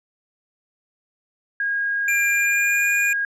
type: tone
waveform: sine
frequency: 1633 Hz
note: G#6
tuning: 30 cents flat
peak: -20 dBFS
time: 1.6-3.25 s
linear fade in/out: 2 ms
type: tone with pitch glide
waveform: square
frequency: 2385 to 2435 Hz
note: D7 to D#7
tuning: +26 to -38 cents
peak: -20 dBFS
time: 2.08-3.13 s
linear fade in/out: 2 ms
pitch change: +36 cents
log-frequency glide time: 2.29-2.92 s
effects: low-pass 12000 Hz 12 dB/octave